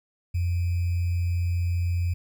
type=tone with sample-and-hold; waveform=sine; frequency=87.31 Hz; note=F2; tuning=in tune; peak=-22 dBFS; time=0.34-2.14 s; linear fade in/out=10 ms; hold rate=2450 Hz; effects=none